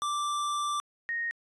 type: tone pair in turn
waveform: square / sine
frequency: 1174.7 / 1862.2 Hz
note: D6 / A#6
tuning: 0 / -2 cents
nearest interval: minor sixth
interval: 798 cents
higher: second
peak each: -29 / -29 dBFS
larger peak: neither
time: 0.02-0.8 / 1.09-1.31 s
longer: first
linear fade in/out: 0 ms
effects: resampled to 24000 Hz